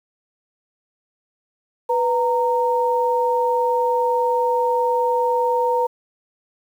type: tone pair together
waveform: sine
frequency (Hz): 494.5 / 924.6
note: B4 / A#5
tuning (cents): +2 / -14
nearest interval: major seventh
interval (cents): 1084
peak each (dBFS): -19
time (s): 1.89-5.87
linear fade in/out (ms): 10
effects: 8-bit